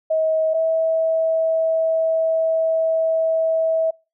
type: tone pair in turn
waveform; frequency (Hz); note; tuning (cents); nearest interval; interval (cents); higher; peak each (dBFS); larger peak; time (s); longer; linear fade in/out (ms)
sine; 636 / 647.5; D#5 / E5; +38 / -31; unison; 31; second; -16; neither; 0.1-0.54 / 0.54-3.91; second; 10
effects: noise-tail reverb RT60 0.3 s tail -26 dB re dry